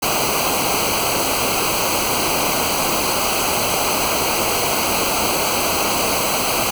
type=noise with comb filter; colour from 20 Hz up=pink; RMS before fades=-19 dBFS; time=0.02-6.71 s; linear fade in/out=10 ms; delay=0.56 ms; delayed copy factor=-0.85; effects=none